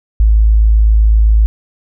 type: tone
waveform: sine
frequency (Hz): 53.9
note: A1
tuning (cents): -35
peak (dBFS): -5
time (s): 0.2-1.46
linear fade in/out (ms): 0
effects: none